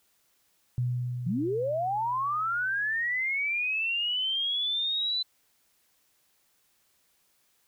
sine tone with exponential decay, 123.47 Hz, B2, in tune, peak -24 dBFS, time 0.78-3.22 s, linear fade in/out 0 ms, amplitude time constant 530 ms
sine linear sweep, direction up, 150 to 4027 Hz, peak -26 dBFS, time 1.26-5.23 s, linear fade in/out 10 ms
effects white hiss -69 dBFS RMS until 7.67 s

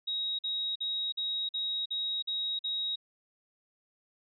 sine tone bursts, 3796 Hz, A#7, 31 cents sharp, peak -30 dBFS, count 8, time 0.07-2.959 s, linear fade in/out 10 ms, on 320 ms, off 47 ms, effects none

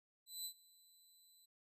15% pulse tone with ADSR envelope, 4007 Hz, B7, 24 cents sharp, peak -35 dBFS, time 0.26-1.46 s, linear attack 190 ms, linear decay 81 ms, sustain -24 dB, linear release 11 ms, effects resampled to 32000 Hz

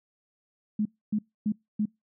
sine tone bursts, 211.9 Hz, G#3, 35 cents sharp, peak -23 dBFS, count 4, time 0.79-1.856 s, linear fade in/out 5 ms, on 64 ms, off 270 ms, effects noise-tail reverb RT60 0.2 s tail -25 dB re dry

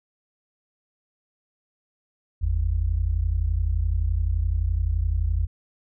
sine tone pair together, 50.31 / 82 Hz, G1 / E2, +46 / -9 cents, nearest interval minor sixth, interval 845 cents, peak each -23 dBFS, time 2.41-5.47 s, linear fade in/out 20 ms, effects none

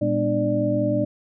sine tone cluster, 116.8 / 203.6 / 248.3 / 298.9 / 591 Hz, A#2 / G#3 / B3 / D4 / D5, +4 / -34 / +9 / +31 / +11 cents, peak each -26 / -28 / -29 / -24 / -23 dBFS, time 0.01-1.05 s, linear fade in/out 10 ms, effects none

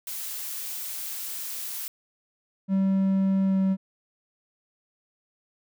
blue noise, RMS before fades -34 dBFS, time 0.07-1.88 s, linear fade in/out 2 ms
triangle tone with pitch glide, 192.8 to 191.36 Hz, G3 to G3, -28 to -41 cents, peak -18 dBFS, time 2.68-3.77 s, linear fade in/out 50 ms, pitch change -13 cents, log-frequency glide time 3.42-3.58 s
effects none

